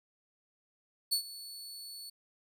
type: tone with ADSR envelope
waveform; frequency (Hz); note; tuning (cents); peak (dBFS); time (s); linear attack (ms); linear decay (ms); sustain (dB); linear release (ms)
sawtooth; 4435; C#8; 0; -23; 1.11-2.1; 18; 93; -18; 8
effects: none